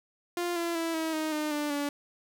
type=tone with pitch steps; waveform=sawtooth; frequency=349.2 / 339.7 / 330.4 / 321.3 / 312.5 / 304 / 295.7 / 287.6 Hz; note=F4 / F4 / E4 / E4 / D#4 / D#4 / D4 / D4; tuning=0 / -48 / +4 / -44 / +8 / -40 / +12 / -36 cents; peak=-25 dBFS; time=0.37-1.89 s; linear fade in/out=2 ms; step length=190 ms; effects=none